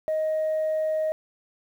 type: tone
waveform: sine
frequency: 626 Hz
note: D#5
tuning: 10 cents sharp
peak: -21 dBFS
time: 0.08-1.12 s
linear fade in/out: 0 ms
effects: tanh soft clip ceiling -20 dBFS + 9-bit